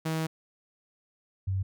sawtooth / sine tone pair in turn, 160 / 95.57 Hz, D#3 / G2, +49 / -43 cents, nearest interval major sixth, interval 892 cents, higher first, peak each -24 / -26 dBFS, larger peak first, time 0.05-0.27 / 1.47-1.63 s, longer first, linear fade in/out 10 ms, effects none

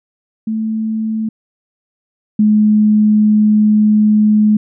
sine tone pair in turn, 219.9 / 212.4 Hz, A3 / G#3, -1 / +39 cents, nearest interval minor second, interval 60 cents, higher first, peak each -15 / -7 dBFS, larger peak second, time 0.47-1.29 / 2.39-4.57 s, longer second, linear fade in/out 5 ms, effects none

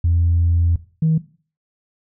sine tone pair in turn, 85 / 159.35 Hz, F2 / D#3, -46 / +42 cents, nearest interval major seventh, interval 1088 cents, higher second, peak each -12 dBFS, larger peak neither, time 0.04-0.76 / 1.02-1.18 s, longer first, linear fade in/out 5 ms, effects noise-tail reverb RT60 0.4 s tail -17 dB re dry + tanh soft clip ceiling -9 dBFS

